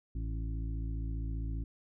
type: harmonic tone with a mistuned harmonic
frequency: 55 Hz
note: A1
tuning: in tune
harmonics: 1 / 2 / 3 / 5 / 6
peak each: -34 / -41 / -47 / -47 / -53 dBFS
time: 0.15-1.64 s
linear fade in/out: 5 ms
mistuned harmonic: 5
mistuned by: -27 cents
effects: none